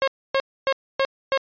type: tone bursts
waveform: sawtooth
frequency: 540 Hz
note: C#5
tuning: 45 cents flat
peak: -14 dBFS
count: 5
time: 0.02-1.375 s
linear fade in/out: 0 ms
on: 55 ms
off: 270 ms
effects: resampled to 11025 Hz